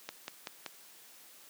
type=click train; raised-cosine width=0.2 ms; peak=-21 dBFS; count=4; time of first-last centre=0.09-0.663 s; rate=5.24 Hz; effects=white hiss -56 dBFS RMS until 1.49 s + high-pass 200 Hz 12 dB/octave